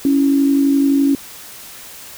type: tone pair together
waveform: sine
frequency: 277.4 / 329.1 Hz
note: C#4 / E4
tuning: +1 / -3 cents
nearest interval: minor third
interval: 296 cents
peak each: -11 / -21 dBFS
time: 0.05-1.15 s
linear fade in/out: 2 ms
effects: white hiss -36 dBFS RMS until 2.17 s